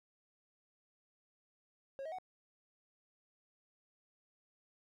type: tone with pitch steps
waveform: triangle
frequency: 544 / 635.8 / 743.1 Hz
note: C#5 / D#5 / F#5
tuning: -33 / +37 / +7 cents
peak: -39 dBFS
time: 1.99-2.185 s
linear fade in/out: 0 ms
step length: 65 ms
effects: none